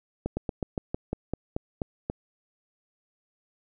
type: slowing click train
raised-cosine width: 2 ms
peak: -15 dBFS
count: 11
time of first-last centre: 0.26-2.099 s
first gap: 110 ms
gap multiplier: 1.11
effects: none